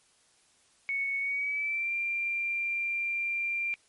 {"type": "tone with pitch glide", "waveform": "sine", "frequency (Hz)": [2217, 2376], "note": ["C#7", "D7"], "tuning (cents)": [0, 20], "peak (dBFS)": -28, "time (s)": [0.89, 3.74], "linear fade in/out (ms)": 0, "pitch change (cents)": 120, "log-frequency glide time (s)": [1.19, 1.94], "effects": ["white hiss -65 dBFS RMS until 3.88 s", "MP3 48 kbps"]}